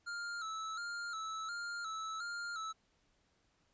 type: tone with vibrato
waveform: square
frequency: 1354 Hz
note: E6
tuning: 46 cents sharp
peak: -40 dBFS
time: 0.06-2.73 s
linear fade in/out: 20 ms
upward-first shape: square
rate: 1.4 Hz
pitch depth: 61 cents each way
effects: pink hiss -75 dBFS RMS until 3.73 s + resampled to 16000 Hz